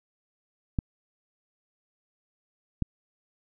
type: clicks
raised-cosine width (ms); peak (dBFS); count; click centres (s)
5; -13; 2; 0.788 / 2.823
effects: none